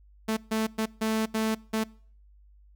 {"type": "tone bursts at uneven times", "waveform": "sawtooth", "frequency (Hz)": 220, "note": "A3", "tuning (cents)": 0, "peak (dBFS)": -21, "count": 6, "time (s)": [[0.28, 0.37], [0.51, 0.67], [0.78, 0.86], [1.01, 1.26], [1.34, 1.55], [1.73, 1.84]], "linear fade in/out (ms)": 10, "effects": ["noise-tail reverb RT60 0.5 s tail -24 dB re dry", "added 50 Hz sine -53 dBFS peak until 2.75 s"]}